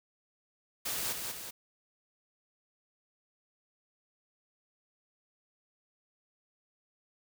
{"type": "noise with echo", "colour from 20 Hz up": "white", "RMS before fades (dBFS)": -35, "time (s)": [0.85, 1.13], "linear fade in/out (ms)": 10, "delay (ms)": 190, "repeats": 2, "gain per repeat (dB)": -4, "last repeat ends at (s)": 1.51, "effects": []}